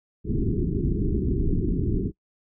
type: low-pass noise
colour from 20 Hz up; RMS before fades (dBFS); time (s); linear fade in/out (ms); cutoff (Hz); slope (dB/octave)
pink; -24; 0.24-2.12; 50; 410; 96
effects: noise-tail reverb RT60 0.1 s tail -23 dB re dry